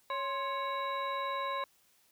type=harmonic tone with a mistuned harmonic; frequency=555 Hz; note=C#5; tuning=2 cents sharp; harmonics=1 / 2 / 3 / 4 / 5 / 7; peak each=-39 / -34 / -46 / -44 / -53 / -45 dBFS; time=0.1-1.64 s; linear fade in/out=2 ms; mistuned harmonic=2; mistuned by=-91 cents; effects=white hiss -68 dBFS RMS until 2.11 s